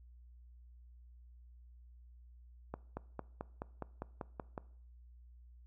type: accelerating click train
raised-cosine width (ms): 1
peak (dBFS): -26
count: 10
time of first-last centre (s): 2.74-4.578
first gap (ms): 230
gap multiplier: 0.97
effects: noise-tail reverb RT60 0.6 s tail -21 dB re dry + added 60 Hz sine -55 dBFS peak until 5.66 s